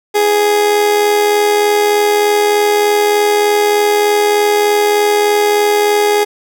30% pulse tone with amplitude modulation, 415.3 Hz, G#4, in tune, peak -5 dBFS, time 0.14-6.25 s, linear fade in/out 20 ms, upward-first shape sine, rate 83.3 Hz, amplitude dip 40%, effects none

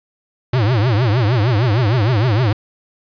square tone with vibrato, 114.8 Hz, A#2, 26 cents flat, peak -13 dBFS, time 0.53-2.53 s, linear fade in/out 5 ms, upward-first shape triangle, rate 6.5 Hz, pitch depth 290 cents each way, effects resampled to 11025 Hz + 9-bit

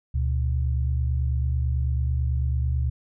sine tone pair together, 72 / 121.09 Hz, D2 / B2, -34 / -34 cents, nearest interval major sixth, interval 900 cents, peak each -22 / -27 dBFS, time 0.14-2.9 s, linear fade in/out 10 ms, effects none

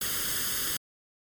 white noise with comb filter, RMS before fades -30 dBFS, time 0.01-0.77 s, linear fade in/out 5 ms, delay 0.61 ms, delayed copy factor +0.75, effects MP3 96 kbps

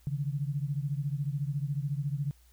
sine beating tone pair, 138.59 / 152.59 Hz, C#3 / D#3, 0 / -33 cents, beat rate 14 Hz, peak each -31 / -34 dBFS, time 0.07-2.31 s, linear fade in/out 0 ms, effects added 60 Hz sine -58 dBFS peak until 2.52 s + white hiss -66 dBFS RMS until 2.52 s

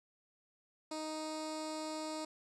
10% pulse tone with notch filter, 311.5 Hz, D#4, 2 cents sharp, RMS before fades -41 dBFS, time 0.91-2.25 s, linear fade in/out 5 ms, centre 1700 Hz, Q 0.85, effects resampled to 22050 Hz

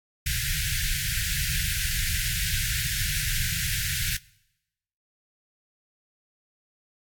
pink band-stop noise, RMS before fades -27 dBFS, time 0.26-4.17 s, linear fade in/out 5 ms, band 160 to 1500 Hz, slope 96 dB/octave, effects noise-tail reverb RT60 0.9 s tail -23 dB re dry + AAC 64 kbps

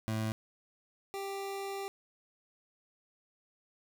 25% pulse tone pair in turn, 109.9 / 393.7 Hz, A2 / G4, -2 / +8 cents, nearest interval octave + minor seventh, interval 2210 cents, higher second, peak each -28 / -33 dBFS, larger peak first, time 0.08-0.32 / 1.14-1.88 s, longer second, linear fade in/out 0 ms, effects none

